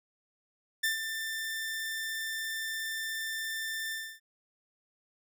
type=tone with ADSR envelope; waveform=sawtooth; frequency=1783 Hz; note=A6; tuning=22 cents sharp; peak=-22 dBFS; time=0.83-4.2 s; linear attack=10 ms; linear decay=130 ms; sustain=-8 dB; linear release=280 ms; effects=none